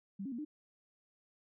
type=tone with pitch steps; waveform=sine; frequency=196.2 / 273 / 235.7 / 301.1 Hz; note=G3 / C#4 / A#3 / D4; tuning=+2 / -26 / +19 / +43 cents; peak=-38 dBFS; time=0.19-0.45 s; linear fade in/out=10 ms; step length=65 ms; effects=none